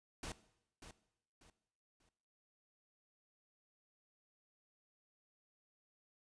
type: noise with echo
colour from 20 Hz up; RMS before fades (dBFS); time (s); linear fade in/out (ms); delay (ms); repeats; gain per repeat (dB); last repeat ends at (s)
pink; -45; 0.23-0.32; 2; 590; 3; -10; 2.09
effects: noise-tail reverb RT60 0.8 s tail -17 dB re dry + resampled to 22050 Hz